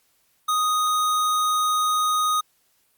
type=tone; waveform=square; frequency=1244.5 Hz; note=D#6; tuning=in tune; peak=-20 dBFS; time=0.48-2.41 s; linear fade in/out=10 ms; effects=white hiss -65 dBFS RMS until 2.97 s + Opus 48 kbps